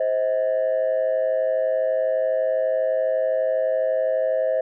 sine tone pair together, 523.3 / 635.3 Hz, C5 / D#5, 0 / +36 cents, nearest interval minor third, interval 336 cents, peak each -20 dBFS, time 0-4.61 s, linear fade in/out 5 ms, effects tanh soft clip ceiling -15 dBFS

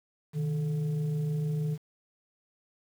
sine tone with frequency modulation, 154.2 Hz, D#3, 15 cents flat, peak -27 dBFS, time 0.33-1.78 s, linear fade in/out 50 ms, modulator 282 Hz, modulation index 0.4, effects 9-bit

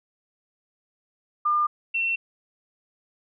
sine tone pair in turn, 1203 / 2707 Hz, D6 / E7, +41 / +45 cents, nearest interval octave + major second, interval 1404 cents, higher second, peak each -19 / -22 dBFS, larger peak first, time 1.45-1.67 / 1.94-2.16 s, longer neither, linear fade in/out 10 ms, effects none

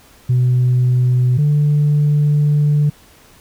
sine tone pair in turn, 125.3 / 147.59 Hz, B2 / D3, +25 / +9 cents, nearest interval minor third, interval 284 cents, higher second, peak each -9 dBFS, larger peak neither, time 0.29-1.38 / 1.38-2.9 s, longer second, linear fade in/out 10 ms, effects tanh soft clip ceiling -8 dBFS + pink hiss -47 dBFS RMS until 3.4 s

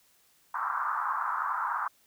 pink band-pass noise, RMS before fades -31 dBFS, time 0.54-1.88 s, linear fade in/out 5 ms, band 940 to 1400 Hz, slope 48 dB/octave, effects white hiss -65 dBFS RMS until 2.06 s

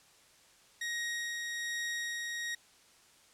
sawtooth tone with tremolo, 1882 Hz, A#6, 16 cents sharp, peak -30 dBFS, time 0.81-2.55 s, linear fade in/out 5 ms, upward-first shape sine, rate 1.2 Hz, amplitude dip 25%, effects white hiss -62 dBFS RMS until 3.33 s + low-pass 9000 Hz 12 dB/octave

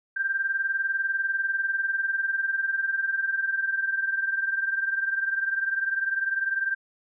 sine tone pair together, 1574.9 / 1595 Hz, G6 / G6, +8 / +30 cents, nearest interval unison, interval 22 cents, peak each -25 / -30 dBFS, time 0.16-6.75 s, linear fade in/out 10 ms, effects none

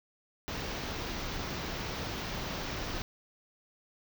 pink band-stop noise, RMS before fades -37 dBFS, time 0.48-3.02 s, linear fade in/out 0 ms, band 6200 to 16000 Hz, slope 48 dB/octave, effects none

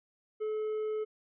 triangle tone, 430.8 Hz, A4, 37 cents flat, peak -29 dBFS, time 0.4-1.05 s, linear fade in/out 20 ms, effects resampled to 8000 Hz

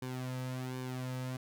sawtooth tone with flanger, 128 Hz, C3, 38 cents flat, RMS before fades -39 dBFS, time 0.02-1.37 s, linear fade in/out 5 ms, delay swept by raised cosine 1.5 to 2.8 ms, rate 1.3 Hz, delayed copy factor -0.65, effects none

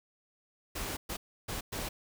pink noise bursts at uneven times, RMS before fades -37 dBFS, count 4, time 0.75-0.97 / 1.09-1.17 / 1.48-1.61 / 1.72-1.89 s, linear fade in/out 10 ms, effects none

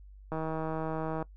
click train, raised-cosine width 1 ms, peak -21 dBFS, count 145, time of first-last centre 0.32-1.226 s, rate 159 Hz, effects noise-tail reverb RT60 0.1 s tail -21 dB re dry + added 49 Hz sine -48 dBFS peak until 1.36 s

